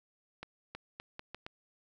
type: accelerating click train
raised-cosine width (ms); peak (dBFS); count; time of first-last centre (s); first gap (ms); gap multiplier
0.3; -26; 6; 0.43-1.465; 320; 0.78
effects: none